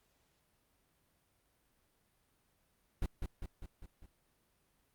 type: noise with echo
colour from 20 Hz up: brown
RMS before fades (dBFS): -33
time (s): 3.02-3.06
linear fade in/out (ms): 2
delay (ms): 200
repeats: 5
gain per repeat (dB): -4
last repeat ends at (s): 4.06
effects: pink hiss -75 dBFS RMS until 4.94 s + Opus 48 kbps